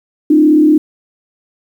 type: tone with frequency modulation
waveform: sine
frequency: 304.8 Hz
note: D#4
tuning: 36 cents flat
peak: -5 dBFS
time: 0.3-0.78 s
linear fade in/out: 5 ms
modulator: 36.8 Hz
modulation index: 0.66
effects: 7-bit